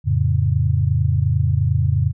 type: chord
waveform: sine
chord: F augmented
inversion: none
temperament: equal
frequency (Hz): 87.31 / 110 / 138.59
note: F2 / A2 / C#3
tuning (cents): 0 / 0 / 0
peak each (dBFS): -19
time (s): 0.04-2.13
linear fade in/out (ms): 50
effects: none